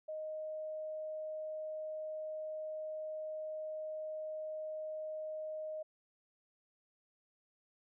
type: tone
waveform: sine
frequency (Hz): 622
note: D#5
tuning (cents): -1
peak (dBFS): -39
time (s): 0.08-5.83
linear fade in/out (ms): 10
effects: none